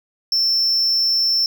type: tone with amplitude modulation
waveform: triangle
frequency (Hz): 5370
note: E8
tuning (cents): +31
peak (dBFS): -12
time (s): 0.32-1.46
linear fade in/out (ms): 2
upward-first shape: sine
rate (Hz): 270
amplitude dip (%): 40
effects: none